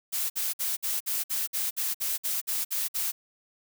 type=noise bursts; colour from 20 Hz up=blue; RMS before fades=-29 dBFS; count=13; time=0.12-3.12 s; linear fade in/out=20 ms; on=180 ms; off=55 ms; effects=none